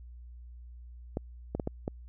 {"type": "clicks", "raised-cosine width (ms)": 2, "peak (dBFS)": -18, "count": 5, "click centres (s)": [1.171, 1.55, 1.598, 1.674, 1.879], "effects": ["added 60 Hz sine -45 dBFS peak until 2.08 s"]}